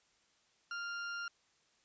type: tone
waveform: 40% pulse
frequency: 1396.9 Hz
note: F6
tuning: in tune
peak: -38 dBFS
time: 0.71-1.28 s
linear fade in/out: 2 ms
effects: white hiss -72 dBFS RMS until 1.84 s + resampled to 16000 Hz